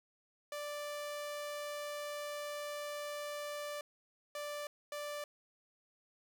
sawtooth tone bursts at uneven times, 587.3 Hz, D5, in tune, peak -36 dBFS, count 3, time 0.52-3.81 / 4.35-4.67 / 4.92-5.24 s, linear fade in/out 2 ms, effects none

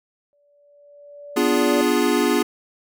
sine tone with exponential growth, 578 Hz, D5, 28 cents flat, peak -21 dBFS, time 0.33-1.81 s, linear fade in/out 0 ms, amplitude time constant 320 ms
square chord, B diminished seventh, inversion none, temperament equal, 246.9 / 293.7 / 349.2 / 415.3 Hz, B3 / D4 / F4 / Ab4, 0 / 0 / 0 / 0 cents, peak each -23 dBFS, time 1.36-2.43 s, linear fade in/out 10 ms
effects none

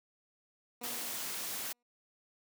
15% pulse tone with exponential decay, 241.7 Hz, B3, 37 cents flat, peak -38 dBFS, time 0.81-1.83 s, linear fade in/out 5 ms, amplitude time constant 220 ms
white noise, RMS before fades -39 dBFS, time 0.83-1.73 s, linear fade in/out 10 ms
effects high-pass 150 Hz 12 dB/octave

